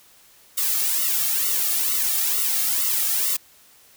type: noise with flanger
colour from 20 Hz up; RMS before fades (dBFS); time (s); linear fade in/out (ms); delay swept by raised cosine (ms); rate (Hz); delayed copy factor
blue; -22; 0.57-3.37; 10; 1.2 to 2.05; 2.2; -0.95
effects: white hiss -53 dBFS RMS until 3.96 s